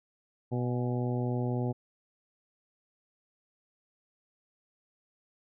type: harmonic tone with a mistuned harmonic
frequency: 123.47 Hz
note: B2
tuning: in tune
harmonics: 1 / 2 / 3 / 4 / 5 / 6 / 7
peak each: -30 / -34 / -37 / -40 / -43 / -44 / -45 dBFS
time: 0.51-1.73 s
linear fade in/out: 20 ms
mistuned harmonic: 7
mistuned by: -51 cents
effects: none